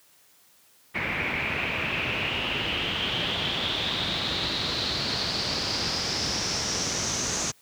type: noise with low-pass filter sweep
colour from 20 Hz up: pink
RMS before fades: -28 dBFS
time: 0.94-7.52 s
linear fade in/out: 20 ms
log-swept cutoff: 2200 to 6500 Hz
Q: 6
effects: white hiss -59 dBFS RMS until 7.61 s + high-pass 80 Hz 12 dB/octave